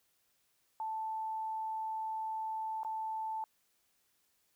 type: tone with dropouts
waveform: sine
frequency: 880 Hz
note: A5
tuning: in tune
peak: -35 dBFS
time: 0.8-3.44 s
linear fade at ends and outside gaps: 1 ms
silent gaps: 2.833-2.848 s
effects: white hiss -75 dBFS RMS until 4.55 s